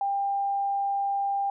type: tone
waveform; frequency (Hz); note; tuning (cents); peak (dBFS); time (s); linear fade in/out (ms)
sine; 796; G5; +26; -24; 0.01-1.5; 2
effects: none